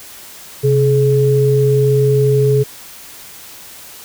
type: tone pair together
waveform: sine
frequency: 132.2 / 424.3 Hz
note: C3 / G#4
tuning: +18 / +37 cents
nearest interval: octave + minor sixth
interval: 2019 cents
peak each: -12 dBFS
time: 0.63-2.64 s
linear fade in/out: 20 ms
effects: white hiss -36 dBFS RMS until 4.04 s